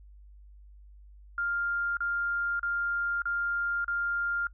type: tone bursts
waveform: sine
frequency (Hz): 1400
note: F6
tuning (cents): +4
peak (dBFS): -27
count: 5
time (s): 1.38-4.47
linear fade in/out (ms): 2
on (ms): 590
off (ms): 35
effects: noise-tail reverb RT60 0.1 s tail -23 dB re dry + added 50 Hz sine -49 dBFS peak until 4.53 s